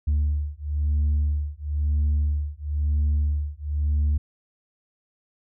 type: beating tone pair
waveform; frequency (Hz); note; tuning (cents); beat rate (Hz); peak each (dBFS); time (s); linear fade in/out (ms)
sine; 73.42 / 74.42; D2 / D2; 0 / +24; 1; -22; 0.07-4.18; 10
effects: tanh soft clip ceiling -17 dBFS